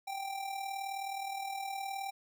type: tone with amplitude modulation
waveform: square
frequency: 784 Hz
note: G5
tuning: in tune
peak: -35 dBFS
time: 0.07-2.11 s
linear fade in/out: 10 ms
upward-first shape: sine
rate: 39.2 Hz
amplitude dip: 55%
effects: none